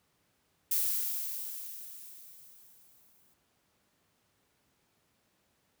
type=noise with exponential decay; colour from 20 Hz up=violet; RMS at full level=-28 dBFS; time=0.71-3.34 s; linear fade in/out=5 ms; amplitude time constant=570 ms; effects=pink hiss -73 dBFS RMS until 5.8 s + high-pass 80 Hz 12 dB/octave